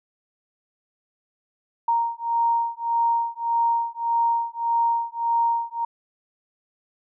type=beating tone pair; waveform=sine; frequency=930 / 931.7 Hz; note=A#5 / A#5; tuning=-4 / -1 cents; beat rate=1.7 Hz; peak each=-23 dBFS; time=1.88-5.85 s; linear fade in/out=5 ms; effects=none